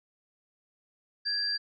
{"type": "tone pair together", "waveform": "sine", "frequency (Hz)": [1664, 4719], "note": ["G#6", "D8"], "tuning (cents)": [3, 7], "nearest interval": "octave + tritone", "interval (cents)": 1804, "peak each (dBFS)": [-35, -28], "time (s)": [1.25, 1.58], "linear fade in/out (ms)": 20, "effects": []}